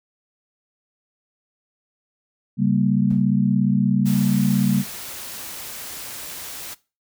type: chord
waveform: sine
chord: G diminished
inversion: second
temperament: equal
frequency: 138.59 / 196 / 233.1 Hz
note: Db3 / G3 / Bb3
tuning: 0 / 0 / 0 cents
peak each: -21 / -19 / -21 dBFS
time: 2.57-4.84 s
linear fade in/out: 50 ms
type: noise with exponential decay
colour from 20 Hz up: brown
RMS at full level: -36 dBFS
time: 3.1-3.39 s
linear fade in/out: 5 ms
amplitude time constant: 61 ms
type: noise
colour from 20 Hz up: white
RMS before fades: -34 dBFS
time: 4.05-6.75 s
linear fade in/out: 20 ms
effects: noise-tail reverb RT60 0.3 s tail -20 dB re dry